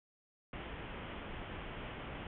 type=low-pass noise; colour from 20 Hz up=pink; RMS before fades=-45 dBFS; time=0.53-2.27 s; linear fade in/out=2 ms; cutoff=3300 Hz; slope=96 dB/octave; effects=none